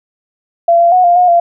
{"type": "tone with pitch steps", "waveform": "sine", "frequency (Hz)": [681, 686, 732, 698, 720, 688], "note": ["F5", "F5", "F#5", "F5", "F#5", "F5"], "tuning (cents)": [-44, -31, -19, -1, -47, -26], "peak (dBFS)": -5, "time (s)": [0.68, 1.4], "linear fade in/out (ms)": 5, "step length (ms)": 120, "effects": []}